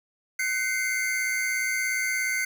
square tone cluster, 1513 / 2088 / 2205 Hz, F#6 / C7 / C#7, +38 / -4 / -10 cents, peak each -32 / -27 / -35 dBFS, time 0.39-2.45 s, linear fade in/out 5 ms, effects none

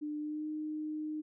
sine tone with pitch glide, 299.4 to 306.8 Hz, D4 to D#4, +33 to -24 cents, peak -35 dBFS, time 0.01-1.22 s, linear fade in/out 20 ms, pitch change +43 cents, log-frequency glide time 0.18-0.47 s, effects none

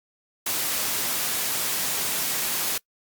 white high-pass noise, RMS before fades -26 dBFS, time 0.46-2.78 s, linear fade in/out 5 ms, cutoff 120 Hz, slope 12 dB/octave, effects noise-tail reverb RT60 0.1 s tail -24 dB re dry + Opus 48 kbps

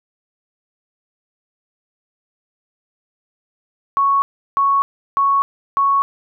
sine tone bursts, 1108.7 Hz, C#6, in tune, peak -12 dBFS, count 4, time 3.97-6.02 s, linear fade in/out 0 ms, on 250 ms, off 350 ms, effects none

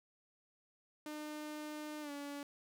sawtooth tone with pitch glide, 302.3 to 285.7 Hz, D#4 to D4, -50 to -48 cents, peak -39 dBFS, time 1.06-2.43 s, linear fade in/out 2 ms, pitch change -98 cents, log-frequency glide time 2.01-2.11 s, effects none

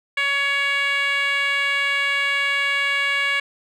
10% pulse tone with band-pass filter, 561 Hz, C#5, 21 cents sharp, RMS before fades -21 dBFS, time 0.17-3.4 s, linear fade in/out 5 ms, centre 2100 Hz, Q 2.3, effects none

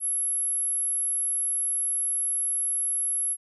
sine tone, 11175 Hz, F9, in tune, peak -24 dBFS, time 0-3.37 s, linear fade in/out 50 ms, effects none

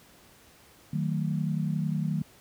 sine chord, D# diminished, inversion none, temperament just, 155.56 / 186.68 / 224 Hz, D#3 / F#3 / A3, 0 / +16 / +31 cents, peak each -28 / -31 / -34 dBFS, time 0.93-2.22 s, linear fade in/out 5 ms, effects pink hiss -56 dBFS RMS until 2.4 s + high-pass 60 Hz 12 dB/octave

